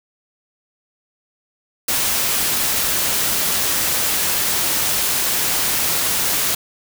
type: noise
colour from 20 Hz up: white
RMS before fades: -19 dBFS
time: 1.88-6.55 s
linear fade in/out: 5 ms
effects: none